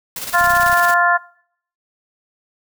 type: noise with tremolo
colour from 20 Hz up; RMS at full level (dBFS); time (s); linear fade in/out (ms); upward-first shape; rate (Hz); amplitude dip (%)
white; -26; 0.16-0.94; 2; square; 18; 50
type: harmonic tone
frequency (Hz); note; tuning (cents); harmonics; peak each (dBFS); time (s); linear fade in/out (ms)
349.2; F4; 0; 2 / 3 / 4 / 5; -17 / -17 / -17 / -17; 0.33-1.18; 20
type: clicks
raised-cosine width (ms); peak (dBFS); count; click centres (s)
5; -22; 11; 0.412 / 0.443 / 0.474 / 0.505 / 0.536 / 0.568 / 0.599 / 0.633 / 0.665 / 0.698 / 0.729
effects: noise-tail reverb RT60 0.6 s tail -21 dB re dry